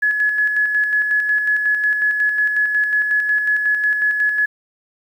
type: tone with tremolo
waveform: sine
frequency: 1698 Hz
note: G#6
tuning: 38 cents sharp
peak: -13 dBFS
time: 0.02-4.46 s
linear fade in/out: 10 ms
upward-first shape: square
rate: 5.5 Hz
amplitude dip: 40%
effects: 8-bit